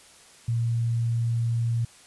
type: tone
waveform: sine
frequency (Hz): 116.54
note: A#2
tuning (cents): 0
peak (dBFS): -22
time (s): 0.48-1.85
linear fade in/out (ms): 5
effects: white hiss -52 dBFS RMS until 2.06 s + resampled to 24000 Hz